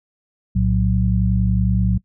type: tone cluster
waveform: sine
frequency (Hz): 62.5 / 113.2 / 184.8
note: B1 / A2 / F#3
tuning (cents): +21 / +50 / -2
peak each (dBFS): -19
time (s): 0.55-1.98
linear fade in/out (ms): 10
effects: noise-tail reverb RT60 0.1 s tail -21 dB re dry